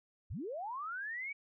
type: linear sweep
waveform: sine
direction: up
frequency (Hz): 50.8 to 2294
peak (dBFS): -38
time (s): 0.3-1.33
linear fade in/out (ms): 10
effects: none